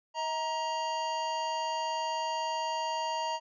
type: tone pair together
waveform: square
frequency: 638.2 / 938 Hz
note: D#5 / A#5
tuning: +44 / +11 cents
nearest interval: perfect fifth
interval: 667 cents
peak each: -38 / -32 dBFS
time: 0.14-3.4 s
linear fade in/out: 50 ms
effects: resampled to 16000 Hz